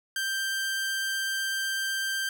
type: tone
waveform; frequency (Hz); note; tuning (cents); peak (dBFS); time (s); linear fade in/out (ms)
sawtooth; 1573; G6; +6; -24; 0.16-2.29; 2
effects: none